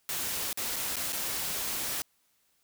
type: noise with dropouts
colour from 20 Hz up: white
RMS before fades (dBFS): -33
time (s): 0.09-2.02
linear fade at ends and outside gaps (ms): 0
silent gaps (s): 0.529-0.574 / 0.76-0.764 / 0.957-0.967 / 1.123-1.129
effects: white hiss -71 dBFS RMS until 2.63 s